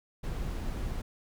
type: noise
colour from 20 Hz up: brown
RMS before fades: -34 dBFS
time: 0.23-1.02 s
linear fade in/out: 10 ms
effects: none